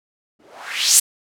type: noise with low-pass filter sweep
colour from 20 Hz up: violet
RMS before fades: -19 dBFS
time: 0.39-1 s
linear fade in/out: 10 ms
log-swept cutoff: 250 to 9700 Hz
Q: 2.4
effects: none